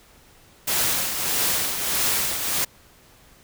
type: noise with tremolo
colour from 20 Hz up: white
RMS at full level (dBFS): -21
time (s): 0.67-2.65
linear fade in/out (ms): 10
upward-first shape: triangle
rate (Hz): 1.6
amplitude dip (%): 55
effects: pink hiss -53 dBFS RMS until 3.43 s